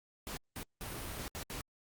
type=noise bursts at uneven times; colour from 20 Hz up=pink; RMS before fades=-42 dBFS; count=5; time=0.27-0.37 / 0.56-0.63 / 0.81-1.28 / 1.35-1.43 / 1.5-1.61 s; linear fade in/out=0 ms; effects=Opus 48 kbps